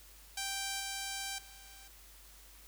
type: tone with level steps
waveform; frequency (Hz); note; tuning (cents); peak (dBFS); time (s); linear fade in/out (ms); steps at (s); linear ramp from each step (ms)
5% pulse; 784; G5; 0; -24 / -26 / -43; 0.37-1.88; 5; 0.8 / 1.38; 5
effects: added 50 Hz sine -58 dBFS peak until 2.67 s + white hiss -58 dBFS RMS until 2.67 s